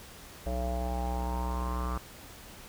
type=tone with low-pass filter sweep; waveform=square; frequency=61.74 Hz; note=B1; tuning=in tune; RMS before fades=-32 dBFS; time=0.46-1.98 s; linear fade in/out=5 ms; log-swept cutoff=630 to 1200 Hz; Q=7.1; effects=pink hiss -49 dBFS RMS until 2.68 s